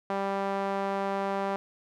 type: tone with band-pass filter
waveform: sawtooth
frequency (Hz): 196.6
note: G3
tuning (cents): +5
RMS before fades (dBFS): -30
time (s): 0.1-1.56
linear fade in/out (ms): 0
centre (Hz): 800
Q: 1.3
effects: none